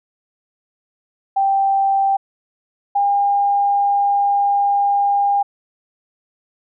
sine tone pair in turn, 784 / 805.6 Hz, G5 / G5, 0 / +47 cents, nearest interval unison, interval 47 cents, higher second, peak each -13 dBFS, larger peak neither, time 1.36-2.17 / 2.95-5.43 s, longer second, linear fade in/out 10 ms, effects none

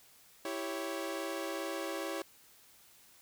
sawtooth chord, C# diminished, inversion first, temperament equal, 329.6 / 392 / 554.4 Hz, E4 / G4 / C#5, 0 / 0 / 0 cents, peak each -36 / -38 / -36 dBFS, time 0.45-2.22 s, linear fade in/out 2 ms, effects white hiss -61 dBFS RMS until 3.21 s

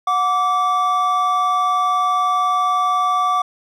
triangle tone pair together, 732 / 1162 Hz, F#5 / D6, -19 / -19 cents, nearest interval minor sixth, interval 800 cents, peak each -19 / -14 dBFS, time 0.07-3.42 s, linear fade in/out 5 ms, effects none

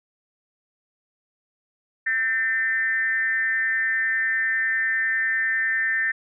sine tone with frequency modulation, 1805 Hz, A6, 44 cents sharp, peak -20 dBFS, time 2.06-6.12 s, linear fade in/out 10 ms, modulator 232 Hz, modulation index 0.67, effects none

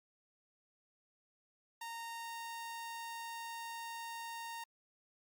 sawtooth tone, 924 Hz, A#5, 16 cents flat, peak -39 dBFS, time 1.81-4.64 s, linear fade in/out 5 ms, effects Opus 48 kbps

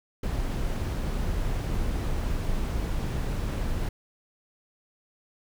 brown noise, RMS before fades -28 dBFS, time 0.23-3.89 s, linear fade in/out 5 ms, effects none

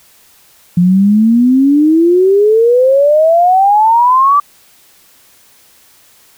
sine exponential sweep, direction up, 172.8 to 1174.7 Hz, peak -5 dBFS, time 0.77-4.4 s, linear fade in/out 5 ms, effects white hiss -46 dBFS RMS until 6.37 s

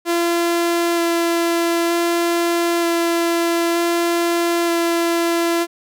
sawtooth tone with vibrato, 340 Hz, F4, 46 cents flat, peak -12 dBFS, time 0.05-5.67 s, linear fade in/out 50 ms, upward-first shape square, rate 0.54 Hz, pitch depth 8 cents each way, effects none

